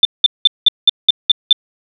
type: tone bursts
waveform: sine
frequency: 3551 Hz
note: A7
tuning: 15 cents sharp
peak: -3 dBFS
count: 8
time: 0.03-1.528 s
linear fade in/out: 2 ms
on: 21 ms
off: 190 ms
effects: none